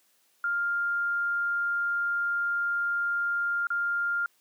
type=tone with dropouts; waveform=sine; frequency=1400 Hz; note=F6; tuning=4 cents sharp; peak=-25 dBFS; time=0.44-4.26 s; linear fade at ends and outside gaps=2 ms; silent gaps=3.67-3.703 s; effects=white hiss -67 dBFS RMS until 4.4 s + high-pass 200 Hz 12 dB/octave